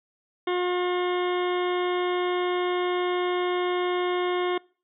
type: harmonic tone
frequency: 358.6 Hz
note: F4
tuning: 46 cents sharp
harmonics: 1 / 2 / 3 / 4 / 5 / 6 / 8 / 9 / 10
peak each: -24 / -33 / -32 / -39 / -40 / -37 / -43 / -41 / -42 dBFS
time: 0.47-4.58 s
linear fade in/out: 5 ms
effects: noise-tail reverb RT60 0.4 s tail -25 dB re dry